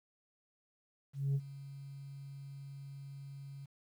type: tone with ADSR envelope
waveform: sine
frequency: 138.59 Hz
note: C#3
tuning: in tune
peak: -26 dBFS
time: 1.13-3.66 s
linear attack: 220 ms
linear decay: 52 ms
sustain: -19 dB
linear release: 11 ms
effects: tanh soft clip ceiling -28 dBFS + 11-bit